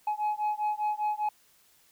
sine beating tone pair, 842 / 847 Hz, G#5 / G#5, +24 / +34 cents, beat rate 5 Hz, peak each -28 dBFS, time 0.07-1.29 s, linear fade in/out 5 ms, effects tanh soft clip ceiling -24 dBFS + white hiss -63 dBFS RMS until 1.91 s

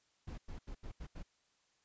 brown noise bursts at uneven times, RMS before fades -45 dBFS, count 6, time 0.27-0.38 / 0.48-0.59 / 0.67-0.75 / 0.83-0.92 / 1-1.07 / 1.15-1.23 s, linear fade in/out 10 ms, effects white hiss -75 dBFS RMS until 1.84 s + resampled to 16000 Hz

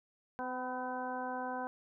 harmonic tone with a mistuned harmonic, 254.1 Hz, B3, 49 cents sharp, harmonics 1 / 2 / 3 / 4 / 5 / 6, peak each -43 / -43 / -40 / -42 / -53 / -45 dBFS, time 0.39-1.67 s, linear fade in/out 0 ms, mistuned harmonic 4, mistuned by -27 cents, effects none

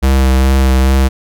square tone with vibrato, 66 Hz, C2, 16 cents sharp, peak -8 dBFS, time 0.02-1.09 s, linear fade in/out 20 ms, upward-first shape sine, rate 2.4 Hz, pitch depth 20 cents each way, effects none

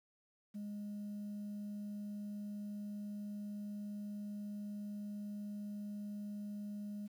sine tone, 206.3 Hz, G#3, 11 cents flat, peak -39 dBFS, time 0.54-7.08 s, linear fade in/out 20 ms, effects tanh soft clip ceiling -40 dBFS + 11-bit

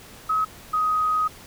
sine tone pair in turn, 1277 / 1255.1 Hz, D#6 / D#6, +45 / +15 cents, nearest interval unison, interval 30 cents, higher first, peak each -19 dBFS, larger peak neither, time 0.29-0.45 / 0.73-1.28 s, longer second, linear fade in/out 10 ms, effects pink hiss -45 dBFS RMS until 1.46 s

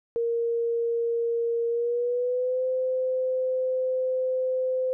sine tone with pitch glide, 466.2 to 514.3 Hz, A#4 to C5, 0 to -30 cents, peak -23 dBFS, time 0.16-4.93 s, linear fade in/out 0 ms, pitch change +170 cents, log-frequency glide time 1.68-2.65 s, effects none

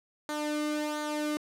sawtooth tone with flanger, 300.3 Hz, D4, 39 cents sharp, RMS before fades -32 dBFS, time 0.29-1.37 s, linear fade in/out 0 ms, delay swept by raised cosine 0.37 to 1.21 ms, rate 1.4 Hz, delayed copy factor -0.6, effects low-pass 12000 Hz 12 dB/octave

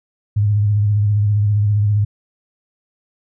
sine tone with vibrato, 103.83 Hz, G#2, in tune, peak -12 dBFS, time 0.36-2.05 s, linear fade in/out 10 ms, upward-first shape triangle, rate 15 Hz, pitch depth 54 cents each way, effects none

